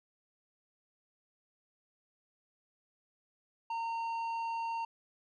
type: tone with tanh clipping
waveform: sine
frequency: 917 Hz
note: A#5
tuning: 29 cents flat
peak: -35 dBFS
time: 3.7-4.85 s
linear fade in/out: 5 ms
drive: 8 dB
effects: none